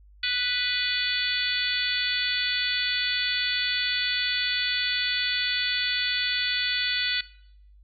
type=harmonic tone; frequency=493.9 Hz; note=B4; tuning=in tune; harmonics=3 / 4 / 5 / 6 / 7 / 8 / 9; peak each=-32 / -32 / -31 / -34 / -29 / -35 / -31 dBFS; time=0.23-7.21 s; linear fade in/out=5 ms; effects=noise-tail reverb RT60 0.7 s tail -19 dB re dry + added 50 Hz sine -50 dBFS peak until 7.83 s